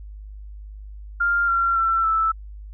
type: tone with pitch steps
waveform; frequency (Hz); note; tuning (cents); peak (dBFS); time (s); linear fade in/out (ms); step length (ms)
sine; 1398 / 1370.8 / 1344.2 / 1318; F6 / F6 / E6 / E6; +1 / -33 / +33 / -1; -17; 1.2-2.32; 10; 280
effects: added 51 Hz sine -35 dBFS peak until 2.73 s